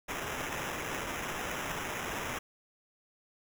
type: noise with sample-and-hold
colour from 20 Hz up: blue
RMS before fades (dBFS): -37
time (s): 0.08-2.39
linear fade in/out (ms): 10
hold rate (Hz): 4410
effects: none